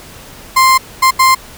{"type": "tone bursts at uneven times", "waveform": "35% pulse", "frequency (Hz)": 1048, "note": "C6", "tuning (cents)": 2, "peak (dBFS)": -4, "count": 3, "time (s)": [[0.56, 0.78], [1.02, 1.11], [1.19, 1.35]], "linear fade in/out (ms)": 10, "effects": ["pink hiss -35 dBFS RMS until 1.57 s"]}